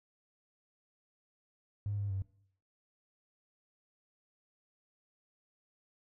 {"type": "tone with pitch steps", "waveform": "triangle", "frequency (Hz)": [102.4, 101, 96.6], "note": ["G#2", "G#2", "G2"], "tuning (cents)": [-24, -48, -25], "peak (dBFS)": -29, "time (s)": [1.86, 2.22], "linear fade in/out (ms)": 0, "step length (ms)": 120, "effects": ["noise-tail reverb RT60 0.6 s tail -22 dB re dry", "tanh soft clip ceiling -30 dBFS"]}